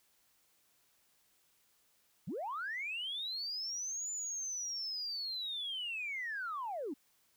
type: linear two-way sweep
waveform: sine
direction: up then down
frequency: 123.7 to 7070 to 246.5 Hz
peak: -36 dBFS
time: 2.27-6.94 s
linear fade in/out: 10 ms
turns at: 4.11 s
effects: tanh soft clip ceiling -32 dBFS + white hiss -72 dBFS RMS until 7.36 s